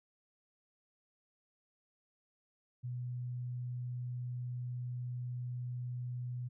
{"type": "tone", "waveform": "sine", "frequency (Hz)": 123.47, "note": "B2", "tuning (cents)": 0, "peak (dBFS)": -37, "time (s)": [2.83, 6.49], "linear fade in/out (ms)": 20, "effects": []}